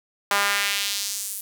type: tone with high-pass filter sweep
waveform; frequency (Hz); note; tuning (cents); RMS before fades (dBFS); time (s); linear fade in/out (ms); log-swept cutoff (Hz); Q
sawtooth; 201.5; G3; +48; -25; 0.31-1.41; 2; 1000 to 11000; 1.3
effects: none